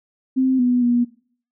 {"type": "tone with pitch steps", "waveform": "sine", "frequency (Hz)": [261.1, 246.8, 241.2], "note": ["C4", "B3", "B3"], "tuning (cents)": [-3, -1, -41], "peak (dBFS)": -14, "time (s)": [0.36, 1.05], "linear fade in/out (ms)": 20, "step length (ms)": 230, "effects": ["noise-tail reverb RT60 0.5 s tail -19 dB re dry"]}